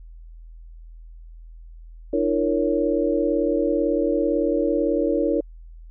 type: tone cluster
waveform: sine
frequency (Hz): 301.3 / 339.3 / 465.2 / 556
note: D4 / F4 / A#4 / C#5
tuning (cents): +44 / -50 / -4 / +5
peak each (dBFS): -24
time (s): 2.13-5.41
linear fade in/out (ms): 5
effects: added 41 Hz sine -39 dBFS peak until 5.9 s